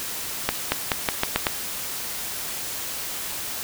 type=accelerating click train; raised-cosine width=0.3 ms; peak=-3 dBFS; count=7; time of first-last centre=0.49-1.468 s; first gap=230 ms; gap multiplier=0.86; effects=white hiss -31 dBFS RMS until 3.63 s